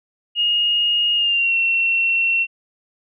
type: tone with pitch glide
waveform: sine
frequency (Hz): 2859 to 2717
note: F7 to F7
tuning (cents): +40 to -48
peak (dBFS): -15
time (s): 0.35-2.47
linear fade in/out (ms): 50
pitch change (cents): -88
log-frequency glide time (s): 1.15-1.55
effects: none